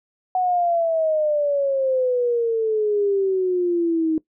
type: exponential sweep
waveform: sine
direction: down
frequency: 744 to 313.5 Hz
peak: -17 dBFS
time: 0.35-4.18 s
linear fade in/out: 2 ms
effects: noise-tail reverb RT60 0.1 s tail -20 dB re dry